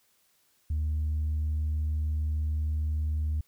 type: tone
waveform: sine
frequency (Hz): 76.6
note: D#2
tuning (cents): -27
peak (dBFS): -24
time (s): 0.7-3.41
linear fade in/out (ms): 5
effects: tanh soft clip ceiling -24 dBFS + white hiss -68 dBFS RMS until 3.47 s